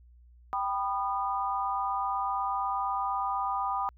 sine chord, G augmented, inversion none, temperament equal with one note detuned, 784 / 987.8 / 1223.8 Hz, G5 / B5 / D#6, 0 / 0 / -29 cents, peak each -32 dBFS, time 0.53-3.89 s, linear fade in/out 0 ms, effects added 60 Hz sine -53 dBFS peak until 3.97 s

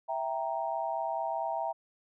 sine chord, E diminished, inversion none, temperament equal, 659.3 / 784 / 932.3 Hz, E5 / G5 / Bb5, 0 / 0 / 0 cents, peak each -34 / -35 / -35 dBFS, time 0.08-1.73 s, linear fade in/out 20 ms, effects none

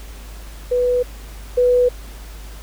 sine tone pair in turn, 493.9 / 493.9 Hz, B4 / B4, 0 / 0 cents, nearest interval unison, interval 0 cents, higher neither, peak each -14 / -11 dBFS, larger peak second, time 0.71-1.03 / 1.57-1.89 s, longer neither, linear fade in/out 10 ms, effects added 51 Hz sine -33 dBFS peak until 2.62 s + pink hiss -42 dBFS RMS until 2.62 s

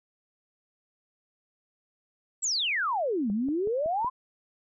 sine exponential two-way sweep, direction down then up, 8000 to 195.3 to 1063 Hz, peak -25 dBFS, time 2.42-4.1 s, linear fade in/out 20 ms, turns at 3.31 s
click train, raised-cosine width 2 ms, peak -29 dBFS, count 5, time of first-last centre 3.3-4.046 s, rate 5.36 Hz
effects none

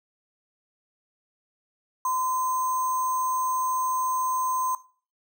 sine tone with sample-and-hold, 1023 Hz, C6, 39 cents flat, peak -23 dBFS, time 2.05-4.75 s, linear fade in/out 2 ms, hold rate 7350 Hz, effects noise-tail reverb RT60 0.4 s tail -18 dB re dry

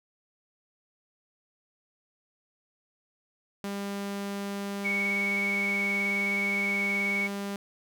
sawtooth tone, 200 Hz, G3, 35 cents sharp, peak -28 dBFS, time 3.64-7.56 s, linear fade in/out 0 ms
sine tone with vibrato, 2227 Hz, C#7, 7 cents sharp, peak -26 dBFS, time 4.84-7.28 s, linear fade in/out 20 ms, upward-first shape sine, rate 19 Hz, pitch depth 16 cents each way
effects none

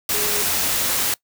sine tone in noise, 417.5 Hz, G#4, 9 cents sharp, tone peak -29 dBFS, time 0.14-0.42 s, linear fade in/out 2 ms, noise white, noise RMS -21 dBFS, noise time 0.09-1.14 s, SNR -11 dB, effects noise-tail reverb RT60 0.1 s tail -22 dB re dry

